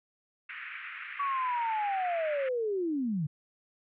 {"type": "band-pass noise", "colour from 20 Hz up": "white", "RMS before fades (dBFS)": -42, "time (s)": [0.49, 2.49], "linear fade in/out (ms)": 5, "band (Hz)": [1300, 2500], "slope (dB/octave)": 48}
{"type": "linear sweep", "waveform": "sine", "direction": "down", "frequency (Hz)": [1141, 138.59], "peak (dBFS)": -28, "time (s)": [1.19, 3.27], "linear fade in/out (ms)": 10}
{"effects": []}